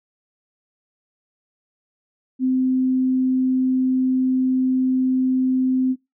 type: tone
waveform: sine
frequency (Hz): 258.3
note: C4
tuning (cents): -22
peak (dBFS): -16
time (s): 2.39-5.96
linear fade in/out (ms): 50
effects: noise-tail reverb RT60 0.2 s tail -20 dB re dry